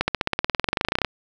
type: accelerating click train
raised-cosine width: 0.3 ms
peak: -4 dBFS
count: 23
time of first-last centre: 0.01-1.047 s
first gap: 70 ms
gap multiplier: 0.96
effects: none